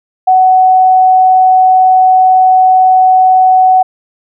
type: tone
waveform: sine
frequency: 747 Hz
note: F#5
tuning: 16 cents sharp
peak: -3 dBFS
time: 0.27-3.83 s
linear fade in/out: 10 ms
effects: none